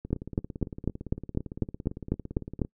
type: two click trains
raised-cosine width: 3 ms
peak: -24 / -12 dBFS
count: 47 / 11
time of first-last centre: 0.05-2.649 / 0.13-2.618 s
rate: 17.7 / 4.02 Hz
effects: noise-tail reverb RT60 0.1 s tail -23 dB re dry